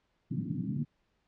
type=band-pass noise; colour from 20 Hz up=pink; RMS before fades=-34 dBFS; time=0.3-0.85 s; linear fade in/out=20 ms; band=120 to 280 Hz; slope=48 dB/octave; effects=pink hiss -75 dBFS RMS until 1.27 s + low-pass 4000 Hz 12 dB/octave